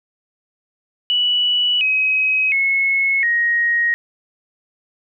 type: tone with pitch steps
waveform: sine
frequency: 2950 / 2539 / 2185 / 1880 Hz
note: F#7 / D#7 / C#7 / A#6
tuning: -6 / +34 / -26 / +14 cents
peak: -14 dBFS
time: 1.1-3.94 s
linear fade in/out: 0 ms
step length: 710 ms
effects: none